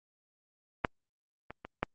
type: clicks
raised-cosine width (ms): 0.5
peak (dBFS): -10 / -26 / -26 / -13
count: 4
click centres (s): 0.848 / 1.506 / 1.65 / 1.83
effects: Opus 32 kbps